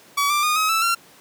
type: tone with pitch steps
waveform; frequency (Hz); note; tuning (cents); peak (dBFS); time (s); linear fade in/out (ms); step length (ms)
sawtooth; 1138 / 1180.9 / 1225.3 / 1271.5 / 1319.4 / 1369; C#6 / D6 / D#6 / D#6 / E6 / F6; +45 / +9 / -27 / +37 / +1 / -35; -14; 0.17-0.95; 10; 130
effects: pink hiss -49 dBFS RMS until 1.2 s + high-pass 200 Hz 12 dB/octave